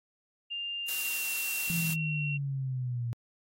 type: tone with pitch glide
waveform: sine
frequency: 2800 to 2733 Hz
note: F7 to F7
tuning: +4 to -38 cents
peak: -33 dBFS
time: 0.5-2.38 s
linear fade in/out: 20 ms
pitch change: -42 cents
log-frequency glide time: 0.8-1.28 s
type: noise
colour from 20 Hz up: blue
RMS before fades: -34 dBFS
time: 0.88-1.94 s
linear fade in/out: 5 ms
type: exponential sweep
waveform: sine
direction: down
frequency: 169.7 to 116.54 Hz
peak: -30 dBFS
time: 1.7-3.13 s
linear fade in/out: 0 ms
effects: AAC 48 kbps